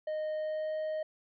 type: tone with pitch glide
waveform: triangle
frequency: 618 to 622.7 Hz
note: D#5 to D#5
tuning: -12 to +1 cents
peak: -30 dBFS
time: 0.07-1.03 s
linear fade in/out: 5 ms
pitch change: +13 cents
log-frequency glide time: 0.34-0.76 s
effects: resampled to 11025 Hz